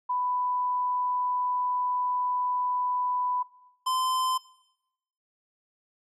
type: tone pair in turn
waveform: sine / square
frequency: 994 / 1030.3 Hz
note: B5 / C6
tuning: +11 / -27 cents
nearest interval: minor second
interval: 62 cents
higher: second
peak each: -25 dBFS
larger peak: neither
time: 0.09-3.43 / 3.86-4.38 s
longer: first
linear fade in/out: 10 ms
effects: noise-tail reverb RT60 0.9 s tail -20 dB re dry + low-pass 11000 Hz 12 dB/octave